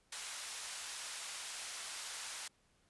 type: band-pass noise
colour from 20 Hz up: white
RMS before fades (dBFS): -45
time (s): 0.12-2.48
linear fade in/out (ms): 5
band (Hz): 820 to 9900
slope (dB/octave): 12
effects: pink hiss -73 dBFS RMS until 2.89 s + resampled to 24000 Hz